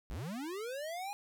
square linear sweep, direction up, 36.7 to 830.6 Hz, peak -39 dBFS, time 0.1-1.13 s, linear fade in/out 0 ms, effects 13-bit

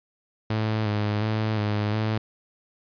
sawtooth tone with vibrato, 106.9 Hz, A2, 49 cents flat, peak -19 dBFS, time 0.5-2.18 s, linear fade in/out 5 ms, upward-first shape square, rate 1.4 Hz, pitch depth 34 cents each way, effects resampled to 11025 Hz

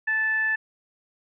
sine tone with frequency modulation, 1752 Hz, A6, 8 cents flat, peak -21 dBFS, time 0.07-0.56 s, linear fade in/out 10 ms, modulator 871 Hz, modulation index 0.26, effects none

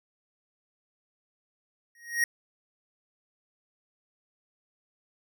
square tone with exponential growth, 1878 Hz, A#6, 12 cents sharp, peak -20 dBFS, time 1.95-2.24 s, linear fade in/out 2 ms, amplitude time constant 62 ms, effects none

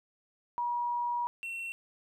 sine / triangle tone pair in turn, 960 / 2715 Hz, B5 / F7, -49 / -50 cents, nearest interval octave + tritone, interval 1799 cents, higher second, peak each -29 / -34 dBFS, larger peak first, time 0.58-1.27 / 1.43-1.72 s, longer first, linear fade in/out 0 ms, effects none

